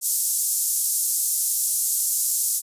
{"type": "band-pass noise", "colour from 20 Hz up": "white", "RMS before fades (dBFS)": -23, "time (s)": [0.01, 2.62], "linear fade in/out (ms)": 50, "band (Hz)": [6500, 13000], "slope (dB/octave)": 24, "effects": ["resampled to 32000 Hz"]}